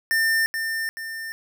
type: tone with echo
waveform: square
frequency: 1800 Hz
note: A6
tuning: 39 cents sharp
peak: -19 dBFS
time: 0.11-0.46 s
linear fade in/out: 0 ms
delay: 430 ms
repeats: 2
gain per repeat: -6 dB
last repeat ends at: 1.32 s
effects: none